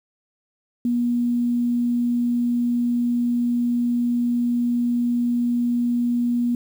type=tone with quantisation; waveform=sine; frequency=240.5 Hz; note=B3; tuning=46 cents flat; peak=-18 dBFS; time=0.85-6.55 s; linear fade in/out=2 ms; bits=8; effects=none